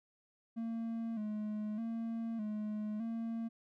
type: tone with vibrato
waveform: triangle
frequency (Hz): 220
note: A3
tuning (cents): 0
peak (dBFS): -34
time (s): 0.56-3.49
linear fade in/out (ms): 20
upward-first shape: square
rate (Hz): 0.82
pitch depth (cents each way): 63
effects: none